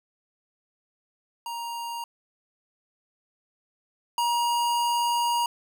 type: tone pair in turn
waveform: square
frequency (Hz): 938 / 949.4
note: A#5 / A#5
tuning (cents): +11 / +31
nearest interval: unison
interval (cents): 20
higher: second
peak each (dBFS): -32 / -23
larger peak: second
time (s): 1.46-2.04 / 4.18-5.46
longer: second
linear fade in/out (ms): 2
effects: none